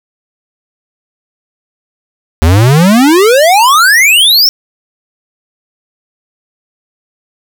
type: exponential sweep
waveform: square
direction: up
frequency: 75.3 to 5588 Hz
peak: -4 dBFS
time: 2.42-4.49 s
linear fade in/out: 0 ms
effects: none